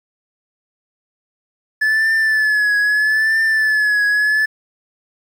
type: tone with vibrato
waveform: triangle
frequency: 1727 Hz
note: A6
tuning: 33 cents flat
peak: -11 dBFS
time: 1.81-4.46 s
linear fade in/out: 10 ms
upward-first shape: triangle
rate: 0.78 Hz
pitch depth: 64 cents each way
effects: 8-bit